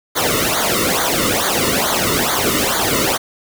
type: noise with flanger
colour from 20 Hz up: pink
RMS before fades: -17 dBFS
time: 0.15-3.18 s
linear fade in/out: 20 ms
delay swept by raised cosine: 0.37 to 1.27 ms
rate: 2.3 Hz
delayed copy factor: -1
effects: none